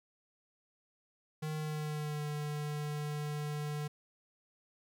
square tone with pitch glide, 154.4 to 148.8 Hz, D#3 to D3, -13 to +23 cents, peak -36 dBFS, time 1.42-3.88 s, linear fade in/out 10 ms, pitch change -64 cents, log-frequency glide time 1.56-2.25 s, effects 13-bit

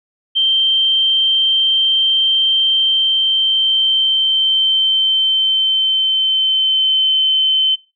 sine tone with pitch glide, 3136 to 3075 Hz, G7 to G7, 0 to -34 cents, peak -11 dBFS, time 0.35-7.76 s, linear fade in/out 20 ms, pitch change -34 cents, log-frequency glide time 2.62-7.09 s, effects noise-tail reverb RT60 0.3 s tail -21 dB re dry

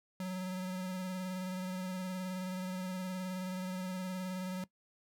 square tone with vibrato, 185 Hz, F#3, in tune, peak -37 dBFS, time 0.2-4.64 s, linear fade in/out 2 ms, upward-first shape sine, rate 19 Hz, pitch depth 26 cents each way, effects noise-tail reverb RT60 0.1 s tail -19 dB re dry

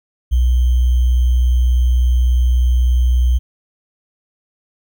sine tone with sample-and-hold, 61.74 Hz, B1, in tune, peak -10 dBFS, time 0.31-3.39 s, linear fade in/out 20 ms, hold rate 3150 Hz, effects none

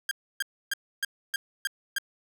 sawtooth tone bursts, 1609 Hz, G6, 45 cents sharp, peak -22 dBFS, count 7, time 0.09-1.984 s, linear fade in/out 2 ms, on 22 ms, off 290 ms, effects none

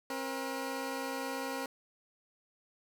15% pulse tone pair together, 268 / 477.6 Hz, C4 / A#4, +42 / +42 cents, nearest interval minor seventh, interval 1000 cents, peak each -31 / -33 dBFS, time 0.1-1.66 s, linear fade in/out 2 ms, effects none

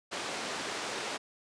pink band-pass noise, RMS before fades -37 dBFS, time 0.11-1.18 s, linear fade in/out 20 ms, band 350 to 6900 Hz, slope 12 dB/octave, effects resampled to 22050 Hz

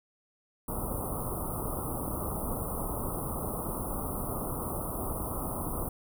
pink band-stop noise, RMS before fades -34 dBFS, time 0.68-5.89 s, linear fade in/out 5 ms, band 1300 to 9100 Hz, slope 96 dB/octave, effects none

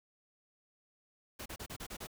pink noise bursts, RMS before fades -44 dBFS, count 7, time 1.39-2.071 s, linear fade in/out 10 ms, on 69 ms, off 33 ms, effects none

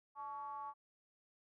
triangle ring-modulated tone, 130.81 Hz, C3, in tune, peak -38 dBFS, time 0.15-0.74 s, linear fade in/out 50 ms, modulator 995 Hz, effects none

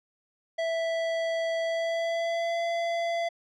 square tone with pitch glide, 659.3 to 678.2 Hz, E5 to E5, 0 to +49 cents, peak -27 dBFS, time 0.58-3.29 s, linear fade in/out 10 ms, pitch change +49 cents, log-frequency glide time 1.63-2.63 s, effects low-pass 4000 Hz 12 dB/octave

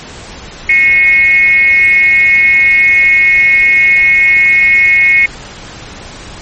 sine tone with frequency modulation, 2180 Hz, C#7, 29 cents flat, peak -4 dBFS, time 0.69-5.26 s, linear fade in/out 5 ms, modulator 309 Hz, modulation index 0.52, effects pink hiss -29 dBFS RMS until 6.41 s + MP3 32 kbps

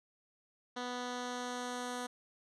10% pulse tone with low-pass filter sweep, 246.9 Hz, B3, in tune, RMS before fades -40 dBFS, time 0.76-2.07 s, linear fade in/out 10 ms, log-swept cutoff 4800 to 9200 Hz, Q 1.3, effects none

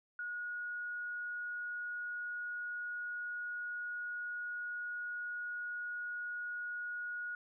sine tone, 1449 Hz, F#6, 37 cents flat, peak -38 dBFS, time 0.19-7.35 s, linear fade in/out 2 ms, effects none

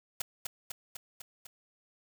white noise with echo, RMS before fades -33 dBFS, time 0.2-0.22 s, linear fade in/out 5 ms, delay 250 ms, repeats 5, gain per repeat -3 dB, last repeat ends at 1.47 s, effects none

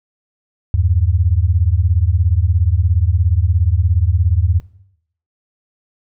sine beating tone pair, 79.6 / 96.6 Hz, D#2 / G2, +40 / -25 cents, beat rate 17 Hz, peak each -14 dBFS, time 0.74-4.6 s, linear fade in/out 0 ms, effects noise-tail reverb RT60 0.7 s tail -18 dB re dry

